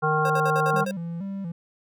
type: harmonic tone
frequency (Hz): 154.5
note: D#3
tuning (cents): -12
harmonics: 1 / 3 / 5 / 7 / 9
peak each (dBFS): -26 / -26 / -26 / -26 / -26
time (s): 0.02-0.85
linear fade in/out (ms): 20
type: tone bursts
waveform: square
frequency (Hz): 535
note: C5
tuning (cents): +38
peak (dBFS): -28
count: 7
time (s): 0.25-0.911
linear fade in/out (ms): 2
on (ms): 49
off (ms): 53
type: tone with vibrato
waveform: triangle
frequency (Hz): 181.9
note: F#3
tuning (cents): -29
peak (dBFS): -27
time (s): 0.73-1.52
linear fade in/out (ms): 5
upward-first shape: square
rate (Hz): 2.1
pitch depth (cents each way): 130
effects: none